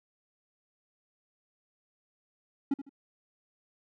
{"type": "tone with echo", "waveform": "triangle", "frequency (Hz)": 277.2, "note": "C#4", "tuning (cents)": 0, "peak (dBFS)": -22, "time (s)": [2.71, 2.74], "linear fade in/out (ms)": 5, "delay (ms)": 77, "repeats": 2, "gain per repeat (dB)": -12, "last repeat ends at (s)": 2.894, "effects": []}